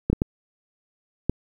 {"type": "clicks", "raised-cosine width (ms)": 3, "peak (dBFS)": -7, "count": 4, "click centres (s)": [0.1, 0.13, 0.219, 1.296], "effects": ["8-bit"]}